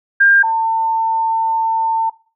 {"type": "tone pair in turn", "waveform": "sine", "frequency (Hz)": [1601, 898.5], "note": ["G6", "A5"], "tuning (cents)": [36, 36], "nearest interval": "minor seventh", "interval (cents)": 1000, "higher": "first", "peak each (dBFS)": [-7, -13], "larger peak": "first", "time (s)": [[0.2, 0.43], [0.43, 2.1]], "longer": "second", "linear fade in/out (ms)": 10, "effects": ["noise-tail reverb RT60 0.4 s tail -20 dB re dry"]}